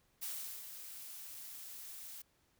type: noise with ADSR envelope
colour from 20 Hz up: blue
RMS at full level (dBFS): -41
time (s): 0.21-2.22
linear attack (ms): 21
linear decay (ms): 390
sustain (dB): -8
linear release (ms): 6
effects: pink hiss -74 dBFS RMS until 2.59 s